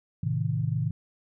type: chord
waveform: sine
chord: A diminished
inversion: none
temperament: just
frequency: 110 / 132 / 158.4 Hz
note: A2 / C3 / Eb3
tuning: 0 / +16 / +31 cents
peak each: -29 dBFS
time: 0.23-0.91 s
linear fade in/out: 5 ms
effects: none